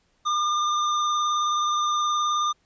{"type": "tone with vibrato", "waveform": "square", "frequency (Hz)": 1204, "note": "D6", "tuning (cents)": 43, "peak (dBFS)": -22, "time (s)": [0.25, 2.53], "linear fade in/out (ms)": 20, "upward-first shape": "sine", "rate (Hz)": 19, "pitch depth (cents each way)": 17, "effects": ["pink hiss -67 dBFS RMS until 2.65 s", "resampled to 16000 Hz"]}